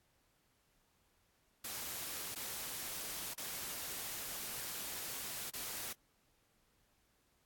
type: noise with dropouts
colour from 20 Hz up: white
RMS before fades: -43 dBFS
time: 1.64-5.93 s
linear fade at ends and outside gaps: 5 ms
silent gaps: 2.345-2.358 / 3.338-3.377 / 5.502-5.535 s
effects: pink hiss -75 dBFS RMS until 7.45 s + AAC 64 kbps